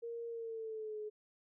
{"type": "tone with pitch glide", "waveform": "sine", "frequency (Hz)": [466.2, 425], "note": ["A#4", "G#4"], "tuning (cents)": [0, 40], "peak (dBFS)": -40, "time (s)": [0.02, 1.1], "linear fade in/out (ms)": 20, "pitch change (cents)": -160, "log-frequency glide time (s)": [0.28, 0.99], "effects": []}